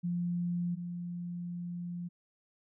sine tone pair in turn, 174.61 / 174.61 Hz, F3 / F3, 0 / 0 cents, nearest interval unison, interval 0 cents, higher neither, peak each -30 / -36 dBFS, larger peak first, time 0.03-0.76 / 0.76-2.09 s, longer second, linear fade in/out 20 ms, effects none

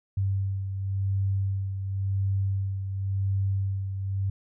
sine beating tone pair, 97.3 / 98.23 Hz, G2 / G2, -12 / +4 cents, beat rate 0.93 Hz, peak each -25 / -34 dBFS, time 0.17-4.3 s, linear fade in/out 5 ms, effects none

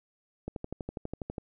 click train, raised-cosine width 2 ms, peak -22 dBFS, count 12, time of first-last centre 0.48-1.382 s, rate 12.2 Hz, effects none

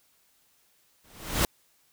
pink noise with exponential growth, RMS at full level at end -21 dBFS, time 1.04-1.45 s, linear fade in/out 2 ms, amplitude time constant 89 ms, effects white hiss -66 dBFS RMS until 1.92 s

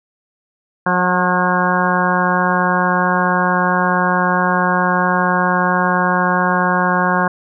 harmonic tone with a mistuned harmonic, 180.3 Hz, F#3, 45 cents flat, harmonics 1 / 2 / 3 / 4 / 5 / 6 / 7 / 8 / 9, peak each -19 / -25 / -23 / -22 / -21 / -19 / -29 / -21 / -22 dBFS, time 0.86-7.28 s, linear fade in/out 5 ms, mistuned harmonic 4, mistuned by +22 cents, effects none

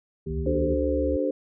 harmonic tone, 78.6 Hz, D#2, 18 cents sharp, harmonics 1 / 2 / 3 / 5, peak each -37 / -32 / -37 / -33 dBFS, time 0.26-0.75 s, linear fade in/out 10 ms
sine tone with pitch glide, 69.3 to 71.21 Hz, C#2 to C#2, 0 to +47 cents, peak -28 dBFS, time 0.3-1.17 s, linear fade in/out 10 ms, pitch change +47 cents, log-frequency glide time 0.46-0.93 s
sine chord, D dominant seventh, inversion none, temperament equal with one note detuned, 293.7 / 379.7 / 440 / 523.3 Hz, D4 / F#4 / A4 / C5, 0 / +45 / 0 / 0 cents, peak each -27 / -31 / -31 / -26 dBFS, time 0.46-1.31 s, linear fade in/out 5 ms
effects none

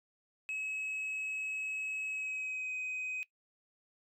sine tone with pitch glide, 2568 to 2515 Hz, E7 to D#7, -46 to +18 cents, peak -33 dBFS, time 0.49-3.23 s, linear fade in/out 0 ms, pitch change -36 cents, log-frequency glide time 2.07-2.73 s, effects noise-tail reverb RT60 0.1 s tail -22 dB re dry + tanh soft clip ceiling -34 dBFS

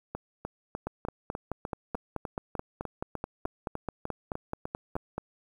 two click trains, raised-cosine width 1 ms, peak -20 / -18 dBFS, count 17 / 21, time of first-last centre 0.15-4.955 / 0.87-5.18 s, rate 3.33 / 4.64 Hz, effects 9-bit

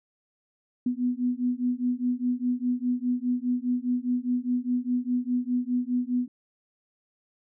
sine beating tone pair, 245.1 / 250 Hz, B3 / B3, -13 / +21 cents, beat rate 4.9 Hz, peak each -27 dBFS, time 0.86-6.28 s, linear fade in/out 5 ms, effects none

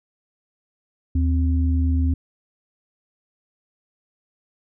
sine tone pair together, 77.77 / 261.6 Hz, D#2 / C4, 0 / 0 cents, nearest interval octave + major sixth, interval 2100 cents, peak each -17 / -25 dBFS, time 1.15-2.14 s, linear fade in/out 5 ms, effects none

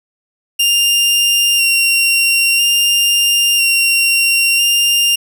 sawtooth tone with vibrato, 2777 Hz, F7, 10 cents flat, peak -7 dBFS, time 0.59-5.16 s, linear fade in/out 10 ms, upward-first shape square, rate 0.5 Hz, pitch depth 14 cents each way, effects none

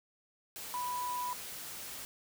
sine tone in noise, 987.8 Hz, B5, in tune, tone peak -34 dBFS, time 0.74-1.33 s, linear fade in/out 0 ms, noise white, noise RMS -44 dBFS, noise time 0.56-2.05 s, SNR +7 dB, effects none

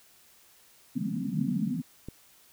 white band-pass noise, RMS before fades -30 dBFS, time 0.95-1.82 s, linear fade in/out 20 ms, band 140 to 270 Hz, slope 96 dB/octave
click, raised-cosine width 3 ms, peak -25 dBFS, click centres 2.086 s
effects white hiss -59 dBFS RMS until 2.52 s

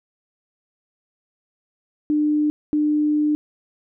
sine tone bursts at uneven times, 299.9 Hz, D4, 36 cents sharp, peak -16 dBFS, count 2, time 2.1-2.5 / 2.73-3.35 s, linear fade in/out 0 ms, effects none

